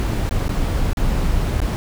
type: noise with dropouts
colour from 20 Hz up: brown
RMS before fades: -19 dBFS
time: 0-1.76 s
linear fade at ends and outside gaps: 0 ms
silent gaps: 0.293-0.31 / 0.482-0.492 / 0.932-0.971 / 1.602-1.617 s
effects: none